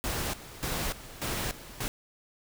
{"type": "noise with tremolo", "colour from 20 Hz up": "pink", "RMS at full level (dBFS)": -32, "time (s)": [0.04, 1.88], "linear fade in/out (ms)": 0, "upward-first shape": "square", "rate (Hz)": 1.7, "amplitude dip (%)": 80, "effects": []}